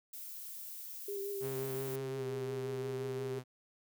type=noise; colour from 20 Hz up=violet; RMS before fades=-46 dBFS; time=0.13-1.96 s; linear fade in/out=5 ms
type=tone with vibrato; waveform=sine; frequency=400 Hz; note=G4; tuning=35 cents sharp; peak=-37 dBFS; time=1.08-3.39 s; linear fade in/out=5 ms; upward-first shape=triangle; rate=5.7 Hz; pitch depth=34 cents each way
type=tone with pitch glide; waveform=sawtooth; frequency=133.2 to 126.96 Hz; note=C3 to B2; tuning=+31 to +48 cents; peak=-37 dBFS; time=1.4-3.44 s; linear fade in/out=50 ms; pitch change=-83 cents; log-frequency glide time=2.16-2.24 s
effects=none